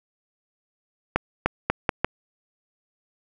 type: accelerating click train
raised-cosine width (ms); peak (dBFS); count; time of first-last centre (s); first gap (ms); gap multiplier
0.5; -4; 5; 1.16-2.046; 300; 0.8
effects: none